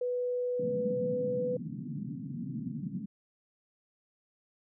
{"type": "tone with pitch glide", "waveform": "sine", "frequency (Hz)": [493.9, 497.6], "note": ["B4", "B4"], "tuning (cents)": [0, 13], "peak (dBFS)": -29, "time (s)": [0.01, 1.57], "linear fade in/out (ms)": 5, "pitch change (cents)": 13, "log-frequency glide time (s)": [0.86, 0.91]}
{"type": "band-pass noise", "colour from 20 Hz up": "white", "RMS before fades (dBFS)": -38, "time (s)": [0.59, 3.06], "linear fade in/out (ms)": 5, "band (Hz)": [130, 250], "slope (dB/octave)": 48}
{"effects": []}